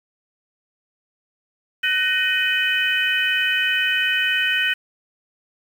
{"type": "harmonic tone with a mistuned harmonic", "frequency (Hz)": 502, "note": "B4", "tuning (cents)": 28, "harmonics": [3, 4, 5, 6], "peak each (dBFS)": [-23, -23, -23, -23], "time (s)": [1.83, 4.74], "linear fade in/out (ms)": 10, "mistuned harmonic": 4, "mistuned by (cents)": -130, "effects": ["7-bit"]}